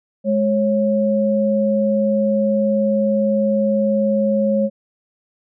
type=tone pair together; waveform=sine; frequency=209.6 / 548 Hz; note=G#3 / C#5; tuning=+16 / -20 cents; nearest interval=octave + perfect fourth; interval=1664 cents; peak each=-17 dBFS; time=0.24-4.7 s; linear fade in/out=50 ms; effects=none